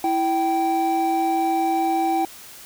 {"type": "tone pair together", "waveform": "triangle", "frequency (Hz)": [329.6, 776], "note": ["E4", "G5"], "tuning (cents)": [0, -18], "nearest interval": "octave + minor third", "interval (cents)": 1482, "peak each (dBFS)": [-21, -18], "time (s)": [0.04, 2.25], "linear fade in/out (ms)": 2, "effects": ["white hiss -42 dBFS RMS until 2.65 s"]}